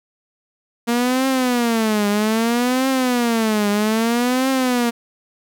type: tone with vibrato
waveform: sawtooth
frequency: 233.1 Hz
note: A#3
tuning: in tune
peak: -12 dBFS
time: 0.87-4.91 s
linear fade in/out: 20 ms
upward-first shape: triangle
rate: 0.62 Hz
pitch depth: 240 cents each way
effects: none